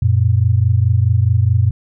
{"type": "tone pair together", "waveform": "sine", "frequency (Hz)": [92.5, 117.22], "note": ["F#2", "A#2"], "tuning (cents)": [0, 10], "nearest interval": "major third", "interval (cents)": 410, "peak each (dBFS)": -13, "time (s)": [0.02, 1.71], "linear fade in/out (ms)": 5, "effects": []}